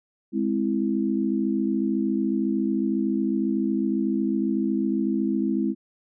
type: chord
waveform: sine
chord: Ab augmented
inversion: none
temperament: equal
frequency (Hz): 207.7 / 261.6 / 329.6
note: Ab3 / C4 / E4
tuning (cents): 0 / 0 / 0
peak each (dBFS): -25 / -26 / -26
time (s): 0.32-5.75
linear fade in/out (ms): 50
effects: none